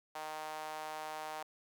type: tone with high-pass filter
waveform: sawtooth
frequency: 155 Hz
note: D#3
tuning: 6 cents flat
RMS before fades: -43 dBFS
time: 0.15-1.43 s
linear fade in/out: 5 ms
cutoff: 780 Hz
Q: 2.9
effects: none